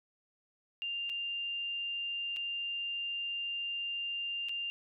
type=tone with dropouts; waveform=sine; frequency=2794 Hz; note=F7; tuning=in tune; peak=-34 dBFS; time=0.82-4.7 s; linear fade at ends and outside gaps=0 ms; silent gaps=1.094-1.098 / 2.363-2.368 / 4.486-4.493 s; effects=none

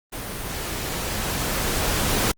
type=noise with level ramp; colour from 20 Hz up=pink; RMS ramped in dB=-32 to -21 dBFS; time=0.12-2.32 s; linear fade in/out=10 ms; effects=Opus 32 kbps

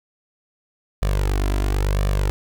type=tone with flanger; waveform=sawtooth; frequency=49 Hz; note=G1; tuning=in tune; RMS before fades=-20 dBFS; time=1.02-2.3 s; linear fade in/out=0 ms; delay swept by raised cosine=1.7 to 3 ms; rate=0.97 Hz; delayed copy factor=+0.7; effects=none

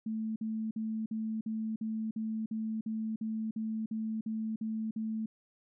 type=tone bursts; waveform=sine; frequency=220 Hz; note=A3; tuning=in tune; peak=-32 dBFS; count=15; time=0.06-5.26 s; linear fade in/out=5 ms; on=300 ms; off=50 ms; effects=none

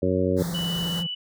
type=harmonic tone; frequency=92.5 Hz; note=F#2; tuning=in tune; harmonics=1 / 2 / 3 / 4 / 5 / 6; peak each=-27 / -27 / -27 / -27 / -27 / -27 dBFS; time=0.02-0.43 s; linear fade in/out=5 ms
type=band-stop noise; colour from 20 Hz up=pink; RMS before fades=-35 dBFS; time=0.36-1.04 s; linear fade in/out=50 ms; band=2000 to 3500 Hz; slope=96 dB/octave
type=tone with vibrato; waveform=triangle; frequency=170.9 Hz; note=F3; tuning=37 cents flat; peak=-25 dBFS; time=0.38-1.07 s; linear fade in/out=10 ms; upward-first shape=triangle; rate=19 Hz; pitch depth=110 cents each way
type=tone; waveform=sine; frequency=2964 Hz; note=F#7; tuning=2 cents sharp; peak=-28 dBFS; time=0.54-1.15 s; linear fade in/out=10 ms
effects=high-pass 60 Hz 12 dB/octave

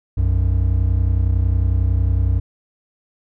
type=tone pair together; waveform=triangle; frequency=62.1 / 93.04 Hz; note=B1 / F#2; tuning=+10 / +10 cents; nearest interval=perfect fifth; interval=700 cents; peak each=-15 dBFS; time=0.17-2.4 s; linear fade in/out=10 ms; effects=none

